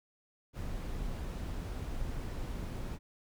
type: noise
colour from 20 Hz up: brown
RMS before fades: -38 dBFS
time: 0.53-2.99 s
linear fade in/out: 50 ms
effects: none